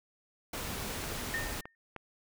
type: noise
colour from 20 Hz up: pink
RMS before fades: -38 dBFS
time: 0.53-1.61 s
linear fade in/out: 5 ms
type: click train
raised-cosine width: 0.5 ms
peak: -26 dBFS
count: 4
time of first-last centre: 1.04-1.963 s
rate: 3.25 Hz
type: tone with exponential decay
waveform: sine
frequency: 1826 Hz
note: A#6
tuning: 36 cents flat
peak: -30 dBFS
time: 1.34-1.75 s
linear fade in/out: 1 ms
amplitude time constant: 87 ms
effects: none